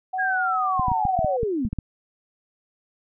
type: tone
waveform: sine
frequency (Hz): 749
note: F#5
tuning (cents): +21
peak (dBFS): -24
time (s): 0.13-1.37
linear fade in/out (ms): 10
type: linear sweep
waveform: sine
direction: down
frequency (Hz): 1661.2 to 196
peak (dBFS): -22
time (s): 0.18-1.69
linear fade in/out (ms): 20
type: clicks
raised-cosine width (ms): 5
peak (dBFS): -15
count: 10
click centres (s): 0.796 / 0.883 / 0.917 / 1.053 / 1.191 / 1.246 / 1.432 / 1.651 / 1.73 / 1.787
effects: none